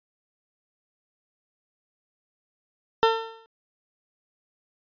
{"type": "tone with exponential decay", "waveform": "20% pulse", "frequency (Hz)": 451, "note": "A4", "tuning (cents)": 43, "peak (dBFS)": -9, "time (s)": [3.03, 3.46], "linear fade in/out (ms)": 0, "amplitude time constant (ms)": 92, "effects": ["resampled to 11025 Hz"]}